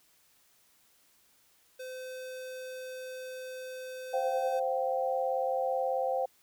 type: tone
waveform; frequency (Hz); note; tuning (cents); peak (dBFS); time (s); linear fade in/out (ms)
square; 513; C5; -34; -40; 1.79-4.6; 10
type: chord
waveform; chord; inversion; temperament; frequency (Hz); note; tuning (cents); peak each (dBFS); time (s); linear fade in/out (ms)
sine; C suspended fourth; none; equal with one note detuned; 523.3 / 698.5 / 776.8; C5 / F5 / G5; 0 / 0 / -16; -30 / -35 / -33; 4.13-6.26; 10
effects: white hiss -66 dBFS RMS until 6.42 s